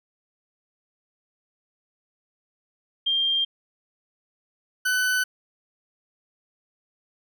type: tone pair in turn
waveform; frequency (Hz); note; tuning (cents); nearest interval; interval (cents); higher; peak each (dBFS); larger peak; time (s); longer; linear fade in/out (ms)
sine / 40% pulse; 3191 / 1503.1; G7 / F#6; +30 / +27; octave + minor second; 1303; first; -20 / -20; neither; 3.06-3.45 / 4.85-5.24; neither; 10
effects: none